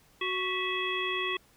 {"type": "harmonic tone with a mistuned harmonic", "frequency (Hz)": 370, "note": "F#4", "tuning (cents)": 0, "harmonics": [1, 3, 5, 7, 9], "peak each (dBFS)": [-35, -35, -35, -35, -35], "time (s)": [0.21, 1.37], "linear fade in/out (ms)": 5, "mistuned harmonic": 5, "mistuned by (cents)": 100, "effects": ["pink hiss -62 dBFS RMS until 1.56 s"]}